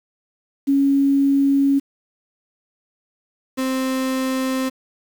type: tone pair in turn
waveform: sine / 35% pulse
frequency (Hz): 277.2 / 261.7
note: C#4 / C4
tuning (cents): 0 / 0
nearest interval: minor second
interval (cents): 100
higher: first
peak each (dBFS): -13 / -18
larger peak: first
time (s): 0.67-1.8 / 3.57-4.7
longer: neither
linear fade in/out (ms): 20
effects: 7-bit

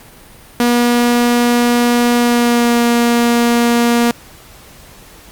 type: tone with pitch glide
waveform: sawtooth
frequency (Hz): 240.4 to 236.8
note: B3 to A#3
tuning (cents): -46 to +27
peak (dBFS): -6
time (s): 0.6-4.11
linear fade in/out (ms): 2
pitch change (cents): -27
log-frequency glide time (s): 2.16-2.82
effects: pink hiss -40 dBFS RMS until 5.31 s + Opus 48 kbps

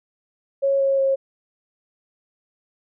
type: tone with pitch steps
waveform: sine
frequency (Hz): 550 / 545.3 / 540.6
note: C#5 / C#5 / C#5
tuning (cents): -14 / -29 / -44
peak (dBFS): -16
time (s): 0.62-1.16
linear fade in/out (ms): 20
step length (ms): 180
effects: none

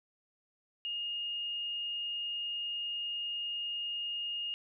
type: tone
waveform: sine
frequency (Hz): 2845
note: F7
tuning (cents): +31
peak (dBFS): -34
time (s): 0.85-4.54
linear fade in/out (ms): 0
effects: none

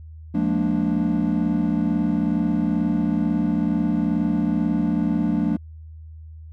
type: chord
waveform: triangle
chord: Bb dominant seventh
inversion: second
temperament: equal with one note detuned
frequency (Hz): 174.61 / 210.9 / 233.1 / 293.7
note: F3 / Ab3 / Bb3 / D4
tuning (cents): 0 / +27 / 0 / 0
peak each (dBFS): -22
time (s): 0.34-5.57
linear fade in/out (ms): 10
effects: tanh soft clip ceiling -8 dBFS + added 79 Hz sine -37 dBFS peak until 6.52 s

